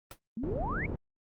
pink noise with exponential decay, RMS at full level -39 dBFS, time 0.11-0.19 s, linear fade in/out 2 ms, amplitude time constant 16 ms
sine exponential sweep, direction up, 206.8 to 2300 Hz, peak -33 dBFS, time 0.37-0.86 s, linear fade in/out 2 ms
pink low-pass noise, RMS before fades -35 dBFS, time 0.43-0.96 s, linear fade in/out 5 ms, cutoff 470 Hz, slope 12 dB/octave
effects Opus 32 kbps

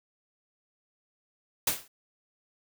white noise with exponential decay, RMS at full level -22 dBFS, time 1.67-1.88 s, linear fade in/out 5 ms, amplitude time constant 45 ms, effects none

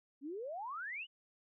sine exponential sweep, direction up, 261.6 to 3049 Hz, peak -40 dBFS, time 0.21-1.07 s, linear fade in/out 50 ms, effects none

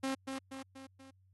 sawtooth tone with echo, 267.3 Hz, C4, 37 cents sharp, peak -29 dBFS, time 0.03-0.15 s, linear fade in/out 10 ms, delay 240 ms, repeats 4, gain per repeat -5 dB, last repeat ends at 1.11 s, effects added 94 Hz sine -64 dBFS peak until 1.33 s + AAC 32 kbps

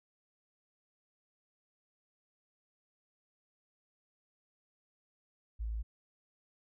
sine tone, 55 Hz, A1, in tune, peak -34 dBFS, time 5.59-5.83 s, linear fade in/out 20 ms, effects none

